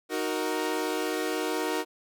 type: chord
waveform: sawtooth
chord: D# minor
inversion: none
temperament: equal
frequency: 311.1 / 370 / 466.2 Hz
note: D#4 / F#4 / A#4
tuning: 0 / 0 / 0 cents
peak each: -28 dBFS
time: 0.09-1.85 s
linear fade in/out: 50 ms
effects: none